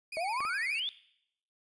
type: tone with vibrato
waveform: 35% pulse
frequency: 2349 Hz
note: D7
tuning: in tune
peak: -36 dBFS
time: 0.12-0.8 s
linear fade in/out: 5 ms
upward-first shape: sine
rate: 12 Hz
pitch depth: 120 cents each way
type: exponential sweep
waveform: sine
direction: up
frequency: 621 to 3600 Hz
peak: -31 dBFS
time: 0.17-0.89 s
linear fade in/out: 0 ms
type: clicks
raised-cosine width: 0.5 ms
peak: -26 / -29 dBFS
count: 2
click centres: 0.405 / 0.451 s
effects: noise-tail reverb RT60 0.7 s tail -18 dB re dry + resampled to 22050 Hz